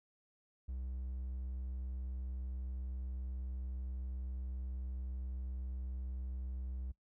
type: tone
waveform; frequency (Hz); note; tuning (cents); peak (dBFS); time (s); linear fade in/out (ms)
triangle; 63.7; C2; -46; -37; 0.68-6.92; 10
effects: noise-tail reverb RT60 0.1 s tail -20 dB re dry